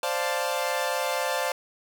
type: chord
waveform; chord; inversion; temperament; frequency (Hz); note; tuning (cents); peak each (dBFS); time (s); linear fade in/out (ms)
sawtooth; D minor seventh; third; equal; 523.3 / 587.3 / 698.5 / 880; C5 / D5 / F5 / A5; 0 / 0 / 0 / 0; -26 / -27 / -28 / -28; 0.03-1.52; 2
effects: none